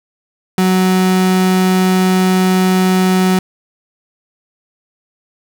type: tone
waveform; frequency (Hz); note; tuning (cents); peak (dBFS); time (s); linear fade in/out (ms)
35% pulse; 185.8; F#3; +7; -8; 0.58-3.39; 2
effects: none